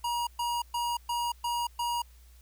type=tone bursts; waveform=square; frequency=953 Hz; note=A#5; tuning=38 cents sharp; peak=-29 dBFS; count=6; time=0.04-2.02 s; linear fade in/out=5 ms; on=230 ms; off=120 ms; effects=added 60 Hz sine -52 dBFS peak until 2.41 s + white hiss -63 dBFS RMS until 2.41 s